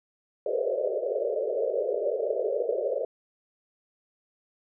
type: band-pass noise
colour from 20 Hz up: white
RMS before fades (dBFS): -28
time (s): 0.46-3.05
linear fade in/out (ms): 2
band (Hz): 390 to 620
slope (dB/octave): 96
effects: none